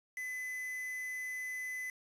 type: tone with quantisation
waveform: triangle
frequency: 2013 Hz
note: B6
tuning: 33 cents sharp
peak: -36 dBFS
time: 0.17-1.9 s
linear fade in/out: 2 ms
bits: 8
effects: resampled to 32000 Hz